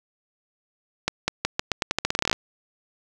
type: accelerating click train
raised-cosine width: 0.2 ms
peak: -4 dBFS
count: 18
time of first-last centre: 1.08-2.329 s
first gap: 200 ms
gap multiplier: 0.85
effects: none